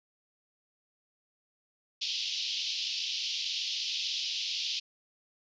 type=band-pass noise; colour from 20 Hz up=pink; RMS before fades=-34 dBFS; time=2.01-4.8 s; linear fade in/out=10 ms; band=2800 to 5500 Hz; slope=48 dB/octave; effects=resampled to 16000 Hz